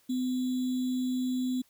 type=tone with sample-and-hold; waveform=sine; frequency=254 Hz; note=B3; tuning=49 cents sharp; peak=-27 dBFS; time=0.09-1.62 s; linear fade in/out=10 ms; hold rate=3675 Hz; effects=white hiss -66 dBFS RMS until 1.69 s